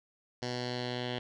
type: tone with low-pass filter sweep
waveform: 10% pulse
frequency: 123.47 Hz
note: B2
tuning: in tune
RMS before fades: -36 dBFS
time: 0.42-1.19 s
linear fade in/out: 5 ms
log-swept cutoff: 5100 to 3400 Hz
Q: 3.6
effects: none